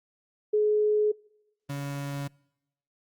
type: tone pair in turn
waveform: sine / 35% pulse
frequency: 423 / 141.16 Hz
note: G#4 / C#3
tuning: +32 / +32 cents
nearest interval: octave + perfect fifth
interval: 1900 cents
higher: first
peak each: -20 / -29 dBFS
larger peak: first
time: 0.53-1.12 / 1.69-2.28 s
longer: neither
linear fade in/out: 10 ms
effects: noise-tail reverb RT60 0.9 s tail -26 dB re dry + Opus 32 kbps